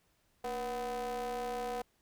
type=ring-modulated tone; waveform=square; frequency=129.2 Hz; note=C3; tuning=21 cents flat; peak=-33 dBFS; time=0.44-1.82 s; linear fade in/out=5 ms; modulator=613 Hz; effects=pink hiss -73 dBFS RMS until 2.01 s